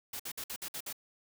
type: noise bursts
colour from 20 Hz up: white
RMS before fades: -40 dBFS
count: 7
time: 0.13-0.928 s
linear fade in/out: 5 ms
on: 66 ms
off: 56 ms
effects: none